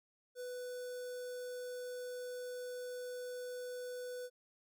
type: tone with notch filter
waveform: square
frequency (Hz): 496.7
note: B4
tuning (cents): +10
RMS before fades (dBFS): -44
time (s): 0.35-4.3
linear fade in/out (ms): 50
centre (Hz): 2400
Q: 0.87
effects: none